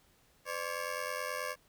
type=ring-modulated tone; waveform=15% pulse; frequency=553 Hz; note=C#5; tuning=4 cents flat; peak=-26 dBFS; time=0.45-1.56 s; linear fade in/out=50 ms; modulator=44.7 Hz; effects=pink hiss -67 dBFS RMS until 1.68 s